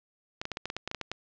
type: clicks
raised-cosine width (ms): 0.2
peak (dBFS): -16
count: 12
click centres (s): 0.415 / 0.454 / 0.517 / 0.571 / 0.656 / 0.701 / 0.766 / 0.876 / 0.914 / 0.947 / 1.013 / 1.116
effects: low-pass 5000 Hz 12 dB/octave